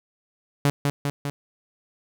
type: tone with echo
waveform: sawtooth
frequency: 143 Hz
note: D3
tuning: 46 cents flat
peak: -13 dBFS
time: 0.65-0.7 s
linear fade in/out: 0 ms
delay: 200 ms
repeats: 3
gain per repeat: -3 dB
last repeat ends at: 1.3 s
effects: none

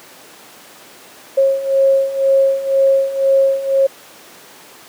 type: beating tone pair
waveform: sine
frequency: 541 / 543 Hz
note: C#5 / C#5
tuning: -42 / -36 cents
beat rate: 2 Hz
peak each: -16 / -12 dBFS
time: 1.37-3.87 s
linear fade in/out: 10 ms
effects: pink hiss -40 dBFS RMS until 4.88 s + high-pass 300 Hz 12 dB/octave

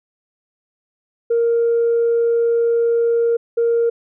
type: tone pair in turn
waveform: sine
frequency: 466.2 / 466.2 Hz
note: A#4 / A#4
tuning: 0 / 0 cents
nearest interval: unison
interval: 0 cents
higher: neither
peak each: -12 dBFS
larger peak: neither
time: 1.3-3.37 / 3.57-3.9 s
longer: first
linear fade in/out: 10 ms
effects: tanh soft clip ceiling -10 dBFS

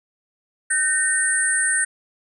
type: tone cluster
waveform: sine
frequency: 1529 / 1830 / 8560 / 9320 Hz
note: G6 / A#6 / C9 / D9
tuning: -44 / -32 / +38 / -14 cents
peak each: -23 dBFS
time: 0.7-1.85 s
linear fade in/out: 10 ms
effects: none

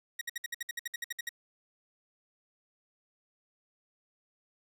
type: tone bursts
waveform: sawtooth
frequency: 1894 Hz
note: A#6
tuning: 27 cents sharp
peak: -30 dBFS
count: 14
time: 0.19-1.292 s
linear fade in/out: 5 ms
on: 23 ms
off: 60 ms
effects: none

